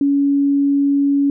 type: tone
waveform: sine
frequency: 281.2 Hz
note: C#4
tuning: 25 cents sharp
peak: -12 dBFS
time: 0.01-1.3 s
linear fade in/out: 2 ms
effects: none